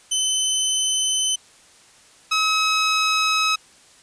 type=tone pair in turn; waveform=15% pulse; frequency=3044 / 1279.8 Hz; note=F#7 / D#6; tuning=+48 / +48 cents; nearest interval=octave + minor third; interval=1500 cents; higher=first; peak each=-11 dBFS; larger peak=neither; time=0.11-1.36 / 2.31-3.56 s; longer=neither; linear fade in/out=10 ms; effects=white hiss -51 dBFS RMS until 4.02 s + resampled to 22050 Hz